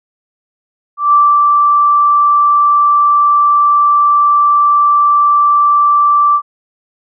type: tone with ADSR envelope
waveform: sine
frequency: 1169 Hz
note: D6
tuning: 8 cents flat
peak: -4 dBFS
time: 0.97-6.42 s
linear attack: 160 ms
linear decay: 250 ms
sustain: -2 dB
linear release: 71 ms
effects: none